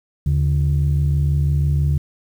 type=tone pair together; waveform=sine; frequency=77.1 / 143.17 Hz; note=D#2 / D3; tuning=-15 / -44 cents; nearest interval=major seventh; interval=1071 cents; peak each=-16 dBFS; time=0.26-1.98 s; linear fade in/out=5 ms; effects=tanh soft clip ceiling -10 dBFS + 8-bit